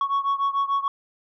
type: beating tone pair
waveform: sine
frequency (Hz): 1108.7 / 1115.5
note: C#6 / C#6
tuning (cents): 0 / +11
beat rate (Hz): 6.8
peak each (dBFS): -21 / -23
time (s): 0.01-0.88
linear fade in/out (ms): 2
effects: tanh soft clip ceiling -18 dBFS